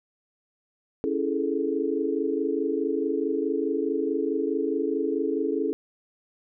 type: chord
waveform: sine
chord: A major seventh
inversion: first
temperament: equal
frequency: 277.2 / 329.6 / 415.3 / 440 Hz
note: C#4 / E4 / G#4 / A4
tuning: 0 / 0 / 0 / 0 cents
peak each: -29 dBFS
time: 1.04-5.73 s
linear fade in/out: 0 ms
effects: none